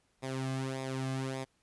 sawtooth tone with flanger, 132.3 Hz, C3, 20 cents sharp, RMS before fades -36 dBFS, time 0.22-1.45 s, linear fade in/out 20 ms, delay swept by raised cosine 0.67 to 2.17 ms, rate 1.7 Hz, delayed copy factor -0.7, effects pink hiss -73 dBFS RMS until 1.62 s + resampled to 24000 Hz

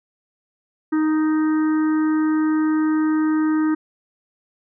harmonic tone, 311.1 Hz, D#4, in tune, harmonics 1 / 3 / 4 / 5 / 6, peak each -16 / -34 / -32 / -35 / -38 dBFS, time 0.92-3.75 s, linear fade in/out 10 ms, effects none

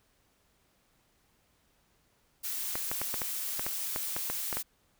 blue noise, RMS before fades -35 dBFS, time 2.43-4.63 s, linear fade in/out 20 ms
clicks, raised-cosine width 0.5 ms, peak -19 dBFS, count 12, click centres 2.755 / 2.915 / 3.016 / 3.142 / 3.218 / 3.595 / 3.665 / 3.961 / 4.165 / 4.3 / 4.528 / 4.57 s
effects pink hiss -70 dBFS RMS until 4.99 s

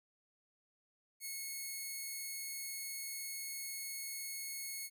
5% pulse tone, 2189 Hz, C#7, 22 cents flat, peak -31 dBFS, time 1.2-4.9 s, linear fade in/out 50 ms, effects none

